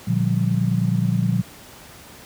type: chord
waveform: sine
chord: G minor seventh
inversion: first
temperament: just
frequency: 117.6 / 147 / 176.4 / 196 Hz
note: Bb2 / D3 / F3 / G3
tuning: +16 / +2 / +18 / 0 cents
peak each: -21 / -25 / -21 / -26 dBFS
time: 0.07-1.42 s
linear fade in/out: 10 ms
effects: pink hiss -43 dBFS RMS until 2.25 s + high-pass 60 Hz 12 dB/octave